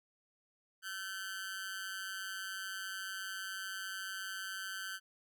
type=tone with amplitude modulation; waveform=sawtooth; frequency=1534 Hz; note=G6; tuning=38 cents flat; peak=-33 dBFS; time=0.82-5 s; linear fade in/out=50 ms; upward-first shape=sine; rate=191 Hz; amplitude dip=80%; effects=none